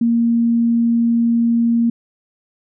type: tone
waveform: sine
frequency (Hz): 233.1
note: A#3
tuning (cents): 0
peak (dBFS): -12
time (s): 0.01-1.9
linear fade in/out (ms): 5
effects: none